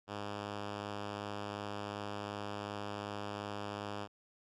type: tone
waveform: 5% pulse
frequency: 102.7 Hz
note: G#2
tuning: 19 cents flat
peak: -28 dBFS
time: 0.07-4.08 s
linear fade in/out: 50 ms
effects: low-pass 5000 Hz 12 dB/octave